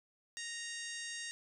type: harmonic tone with a mistuned harmonic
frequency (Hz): 932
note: A#5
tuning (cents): -1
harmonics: 2 / 3 / 4 / 5 / 6 / 7 / 8 / 9 / 10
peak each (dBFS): -45 / -50 / -49 / -52 / -50 / -49 / -54 / -53 / -55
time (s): 0.37-1.31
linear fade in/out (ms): 0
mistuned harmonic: 10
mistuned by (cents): -35
effects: none